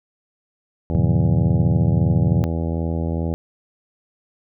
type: harmonic tone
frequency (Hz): 82.4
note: E2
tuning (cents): 0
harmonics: 1 / 2 / 3 / 4 / 5 / 6 / 7 / 8 / 9 / 10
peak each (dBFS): -23 / -25 / -29 / -31 / -35 / -34 / -35 / -42 / -42 / -41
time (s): 0.9-3.34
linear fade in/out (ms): 0
type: chord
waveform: sine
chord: G# diminished seventh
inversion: none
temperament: equal with one note detuned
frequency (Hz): 103.83 / 123.47 / 146.83 / 178.9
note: G#2 / B2 / D3 / F3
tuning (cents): 0 / 0 / 0 / +42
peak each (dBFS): -21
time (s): 0.95-2.44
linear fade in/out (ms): 0
effects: none